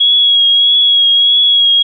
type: tone with vibrato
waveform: sine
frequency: 3322 Hz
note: G#7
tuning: in tune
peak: -6 dBFS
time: 0-1.83 s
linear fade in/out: 10 ms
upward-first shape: triangle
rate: 1.6 Hz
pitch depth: 29 cents each way
effects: none